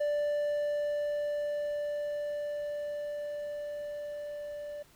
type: tone with level ramp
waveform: triangle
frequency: 587.3 Hz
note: D5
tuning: in tune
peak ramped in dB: -25 to -36 dBFS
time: 0-4.83 s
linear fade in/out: 10 ms
effects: pink hiss -61 dBFS RMS until 4.95 s